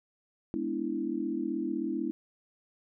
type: chord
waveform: sine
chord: E dominant seventh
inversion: first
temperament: equal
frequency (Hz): 207.7 / 246.9 / 293.7 / 329.6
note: G#3 / B3 / D4 / E4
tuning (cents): 0 / 0 / 0 / 0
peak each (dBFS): -38 / -36 / -35 / -33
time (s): 0.54-2.11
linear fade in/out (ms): 0
effects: none